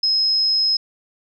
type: tone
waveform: sine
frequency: 5130 Hz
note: E8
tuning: 48 cents flat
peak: -15 dBFS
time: 0.03-0.77 s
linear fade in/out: 5 ms
effects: none